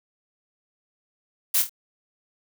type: noise with echo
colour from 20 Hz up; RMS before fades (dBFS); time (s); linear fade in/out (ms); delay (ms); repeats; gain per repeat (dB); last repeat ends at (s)
blue; -21; 1.54-1.62; 5; 25; 3; -7; 1.695
effects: none